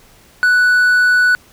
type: tone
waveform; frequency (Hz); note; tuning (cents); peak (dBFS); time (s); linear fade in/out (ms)
triangle; 1482; F#6; +2; -7; 0.43-1.35; 0
effects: pink hiss -47 dBFS RMS until 1.52 s